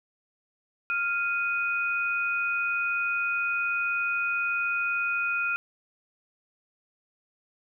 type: tone pair together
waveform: sine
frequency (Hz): 1396.9 / 2489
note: F6 / D#7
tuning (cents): 0 / 0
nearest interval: minor seventh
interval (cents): 1000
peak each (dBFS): -27 / -28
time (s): 0.9-5.56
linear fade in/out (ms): 0
effects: none